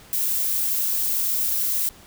violet noise, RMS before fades -23 dBFS, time 0.13-1.89 s, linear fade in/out 0 ms, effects pink hiss -48 dBFS RMS until 2.06 s

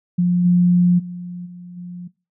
sine tone with level steps, 177.1 Hz, F3, 24 cents sharp, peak -13 / -10 / -27 / -33 / -29 dBFS, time 0.18-2.08 s, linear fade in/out 10 ms, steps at 0.44 / 0.98 / 1.45 / 1.76 s, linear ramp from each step 20 ms, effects noise-tail reverb RT60 0.3 s tail -21 dB re dry

